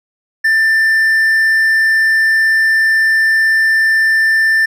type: tone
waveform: triangle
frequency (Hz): 1781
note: A6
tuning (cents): +21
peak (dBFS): -7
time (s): 0.44-4.66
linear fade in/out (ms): 10
effects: none